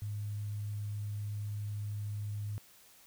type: tone with sample-and-hold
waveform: sine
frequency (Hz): 103.83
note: G#2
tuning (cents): 0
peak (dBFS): -35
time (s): 0.02-2.58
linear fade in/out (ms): 0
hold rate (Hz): 8820
effects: white hiss -60 dBFS RMS until 3.06 s